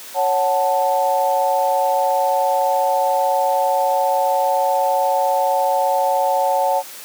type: chord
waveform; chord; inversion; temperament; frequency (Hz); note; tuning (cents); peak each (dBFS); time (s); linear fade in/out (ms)
sine; F# minor; second; equal; 554.4 / 740 / 880; C#5 / F#5 / A5; 0 / 0 / 0; -19; 0.14-6.83; 50
effects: white hiss -36 dBFS RMS until 7.04 s + high-pass 300 Hz 12 dB/octave